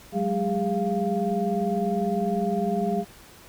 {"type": "tone cluster", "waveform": "sine", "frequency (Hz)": [187.1, 207, 406.5, 695], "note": ["F#3", "G#3", "G#4", "F5"], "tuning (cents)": [20, -5, -37, -9], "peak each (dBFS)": -28, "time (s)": [0.12, 3.05], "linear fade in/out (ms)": 50, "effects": ["pink hiss -49 dBFS RMS until 3.48 s"]}